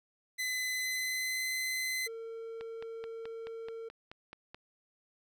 sawtooth tone with pitch glide, 2020 to 2042 Hz, B6 to C7, +39 to -43 cents, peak -29 dBFS, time 0.38-2.08 s, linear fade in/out 20 ms, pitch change +18 cents, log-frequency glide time 0.72-1.44 s
triangle tone, 454.3 Hz, A#4, 45 cents flat, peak -38 dBFS, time 2.06-3.89 s, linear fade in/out 10 ms
click train, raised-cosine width 0.3 ms, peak -30 dBFS, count 10, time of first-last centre 2.61-4.545 s, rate 4.65 Hz
effects none

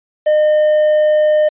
triangle tone with quantisation, 609 Hz, D#5, 37 cents flat, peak -7 dBFS, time 0.26-1.49 s, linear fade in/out 10 ms, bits 6, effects resampled to 8000 Hz

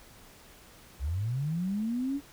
sine linear sweep, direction up, 60.6 to 289.7 Hz, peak -28 dBFS, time 0.99-2.21 s, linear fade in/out 50 ms, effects pink hiss -54 dBFS RMS until 2.32 s

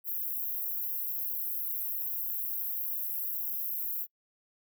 pink high-pass noise, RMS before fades -34 dBFS, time 0.04-4.07 s, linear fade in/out 50 ms, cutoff 12000 Hz, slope 96 dB/octave, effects noise-tail reverb RT60 0.1 s tail -26 dB re dry

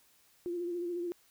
sine tone with vibrato, 348.7 Hz, F4, 3 cents flat, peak -33 dBFS, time 0.46-1.12 s, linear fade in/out 0 ms, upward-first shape sine, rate 14 Hz, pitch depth 39 cents each way, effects white hiss -66 dBFS RMS until 1.3 s

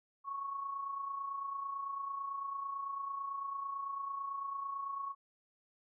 sine tone with amplitude modulation, 1106 Hz, C#6, 4 cents flat, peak -35 dBFS, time 0.24-5.15 s, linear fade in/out 50 ms, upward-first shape sine, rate 29 Hz, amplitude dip 50%, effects none

